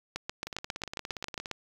two click trains, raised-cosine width 0.2 ms, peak -20 / -16 dBFS, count 18 / 11, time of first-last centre 0.47-1.458 / 0.16-1.513 s, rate 17.2 / 7.39 Hz, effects 7-bit

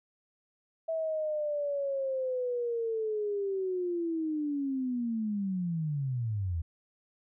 sine linear sweep, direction down, 654 to 78.3 Hz, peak -29 dBFS, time 0.88-6.62 s, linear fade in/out 10 ms, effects none

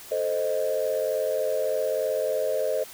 sine chord, A diminished, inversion none, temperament equal, 440 / 523.3 / 622.3 Hz, A4 / C5 / Eb5, 0 / 0 / 0 cents, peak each -29 / -26 / -26 dBFS, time 0.11-2.84 s, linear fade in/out 10 ms, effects tanh soft clip ceiling -16 dBFS + white hiss -44 dBFS RMS until 2.93 s

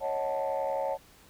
sine chord, D# half-diminished seventh, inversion third, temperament equal with one note detuned, 550.9 / 622.3 / 740 / 880 Hz, C#5 / D#5 / F#5 / A5, -11 / 0 / 0 / 0 cents, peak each -30 / -34 / -35 / -33 dBFS, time 0-0.98 s, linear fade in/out 50 ms, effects tanh soft clip ceiling -22 dBFS + pink hiss -57 dBFS RMS until 1.29 s

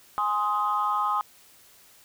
sine chord, Ab major, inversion none, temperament equal with one note detuned, 830.6 / 1046.5 / 1254.6 Hz, Ab5 / C6 / Eb6, 0 / 0 / +14 cents, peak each -28 / -27 / -25 dBFS, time 0.18-1.21 s, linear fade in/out 0 ms, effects tanh soft clip ceiling -15 dBFS + white hiss -55 dBFS RMS until 2.04 s

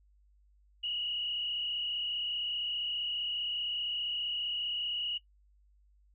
sine tone with frequency modulation, 2900 Hz, F#7, 35 cents flat, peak -32 dBFS, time 0.83-5.18 s, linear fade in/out 10 ms, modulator 35.2 Hz, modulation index 1.9, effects noise-tail reverb RT60 0.1 s tail -17 dB re dry + added 50 Hz sine -62 dBFS peak until 6.14 s

